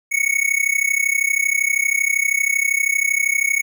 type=tone with amplitude modulation; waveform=square; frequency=2217 Hz; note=C#7; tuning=in tune; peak=-13 dBFS; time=0.11-3.62 s; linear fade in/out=20 ms; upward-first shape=sine; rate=32.7 Hz; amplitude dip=90%; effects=none